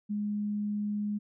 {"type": "tone", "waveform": "sine", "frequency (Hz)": 207.7, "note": "G#3", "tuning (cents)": 0, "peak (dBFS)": -29, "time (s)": [0.09, 1.19], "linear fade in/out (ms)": 20, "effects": []}